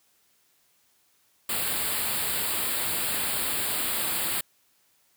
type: band-stop noise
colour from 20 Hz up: white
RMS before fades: -28 dBFS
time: 1.49-4.41 s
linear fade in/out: 5 ms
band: 4800 to 7500 Hz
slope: 96 dB/octave
effects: white hiss -66 dBFS RMS until 5.16 s + high-pass 60 Hz 12 dB/octave